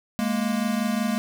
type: tone pair together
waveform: square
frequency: 207.7 / 233.1 Hz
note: G#3 / A#3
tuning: 0 / 0 cents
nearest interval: major second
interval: 200 cents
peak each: -26 dBFS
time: 0.19-1.18 s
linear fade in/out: 0 ms
effects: none

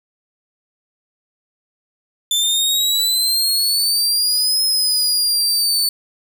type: exponential two-way sweep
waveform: sawtooth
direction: up then down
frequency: 3520 to 5150 to 4484 Hz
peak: -12 dBFS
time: 2.31-5.89 s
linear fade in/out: 2 ms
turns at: 4.63 s
effects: 8-bit

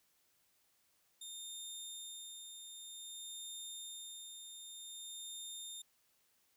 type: tone with tremolo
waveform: 20% pulse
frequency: 3640 Hz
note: A#7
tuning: 42 cents flat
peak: -39 dBFS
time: 1.21-5.82 s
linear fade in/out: 5 ms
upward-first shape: sine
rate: 0.53 Hz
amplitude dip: 40%
effects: white hiss -75 dBFS RMS until 6.56 s

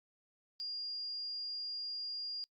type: tone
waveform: sine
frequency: 4821 Hz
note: D8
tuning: 45 cents sharp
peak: -38 dBFS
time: 0.6-2.44 s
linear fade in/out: 0 ms
effects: noise-tail reverb RT60 0.1 s tail -26 dB re dry + Opus 48 kbps

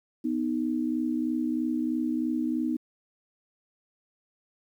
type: tone pair together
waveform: sine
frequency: 248 / 311.1 Hz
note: B3 / D#4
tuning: +7 / 0 cents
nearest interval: major third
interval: 393 cents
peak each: -28 / -28 dBFS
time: 0.24-2.77 s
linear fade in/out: 10 ms
effects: 10-bit

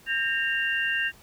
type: tone cluster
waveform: sine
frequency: 1595 / 1839 / 2779 Hz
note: G6 / A#6 / F7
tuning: +30 / -24 / -9 cents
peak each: -28 dBFS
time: 0.06-1.12 s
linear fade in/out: 50 ms
effects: pink hiss -54 dBFS RMS until 1.22 s

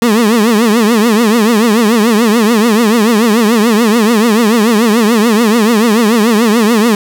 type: tone with vibrato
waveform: 30% pulse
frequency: 223 Hz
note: A3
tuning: 23 cents sharp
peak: -4 dBFS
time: 0.02-6.95 s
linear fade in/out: 2 ms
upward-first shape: triangle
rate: 6.9 Hz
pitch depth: 180 cents each way
effects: none

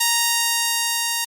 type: tone with level ramp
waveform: 5% pulse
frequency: 932.3 Hz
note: A#5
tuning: in tune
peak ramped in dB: -4 to -9 dBFS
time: 0-1.25 s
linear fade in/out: 10 ms
effects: Opus 48 kbps

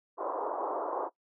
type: band-pass noise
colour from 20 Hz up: white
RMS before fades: -34 dBFS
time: 0.17-1.1 s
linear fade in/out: 50 ms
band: 330 to 1100 Hz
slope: 48 dB/octave
effects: noise-tail reverb RT60 0.1 s tail -19 dB re dry

